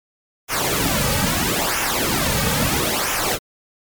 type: noise with flanger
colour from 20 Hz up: pink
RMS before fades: -20 dBFS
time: 0.48-3.39 s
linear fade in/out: 50 ms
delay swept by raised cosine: 0.23 to 2.93 ms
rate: 0.76 Hz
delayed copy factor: -0.75
effects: MP3 96 kbps